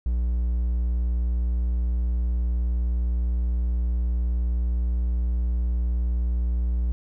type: tone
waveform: triangle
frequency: 59.7 Hz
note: A#1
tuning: 42 cents sharp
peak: -19 dBFS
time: 0.06-6.92 s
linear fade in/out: 0 ms
effects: none